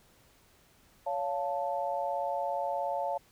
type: chord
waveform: sine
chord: Db augmented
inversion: none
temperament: equal with one note detuned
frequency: 561.5 / 698.5 / 880 Hz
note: Db5 / F5 / A5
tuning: +22 / 0 / 0 cents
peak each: -34 dBFS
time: 1.06-3.18 s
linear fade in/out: 10 ms
effects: pink hiss -63 dBFS RMS until 3.31 s